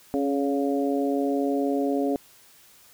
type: harmonic tone with a mistuned harmonic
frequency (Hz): 140.8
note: C#3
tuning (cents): +27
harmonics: 2 / 3 / 4 / 5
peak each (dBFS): -24 / -28 / -30 / -32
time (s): 0.14-2.16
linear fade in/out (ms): 0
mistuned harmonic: 2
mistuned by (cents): -24
effects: white hiss -54 dBFS RMS until 2.93 s